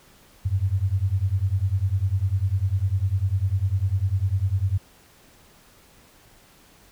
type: beating tone pair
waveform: sine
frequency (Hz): 91.1 / 101.1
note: F#2 / G#2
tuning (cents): -26 / -46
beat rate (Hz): 10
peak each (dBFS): -23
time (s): 0.45-4.78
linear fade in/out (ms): 10
effects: pink hiss -54 dBFS RMS until 6.91 s